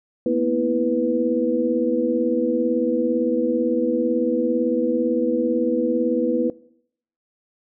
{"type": "tone cluster", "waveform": "sine", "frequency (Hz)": [230, 247.9, 327.3, 493.8], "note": ["A#3", "B3", "E4", "B4"], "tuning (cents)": [-23, 7, -12, 0], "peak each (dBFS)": [-27, -23, -23, -21], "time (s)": [0.26, 6.5], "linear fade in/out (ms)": 2, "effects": ["noise-tail reverb RT60 0.7 s tail -21 dB re dry"]}